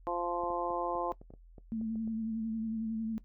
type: harmonic tone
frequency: 174 Hz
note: F3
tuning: 6 cents flat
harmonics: 2 / 3 / 4 / 5 / 6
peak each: -38 / -38 / -38 / -38 / -38 dBFS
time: 0.07-1.12 s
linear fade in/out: 0 ms
type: clicks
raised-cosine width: 2 ms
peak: -37 dBFS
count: 12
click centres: 0.436 / 0.504 / 0.705 / 0.954 / 1.124 / 1.215 / 1.305 / 1.338 / 1.582 / 1.813 / 1.957 / 2.076 s
type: tone with vibrato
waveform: sine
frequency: 222.5 Hz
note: A3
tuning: 20 cents sharp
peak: -32 dBFS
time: 1.72-3.18 s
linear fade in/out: 0 ms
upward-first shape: sine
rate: 11 Hz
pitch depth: 33 cents each way
effects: noise-tail reverb RT60 0.1 s tail -17 dB re dry + added 42 Hz sine -53 dBFS peak until 3.24 s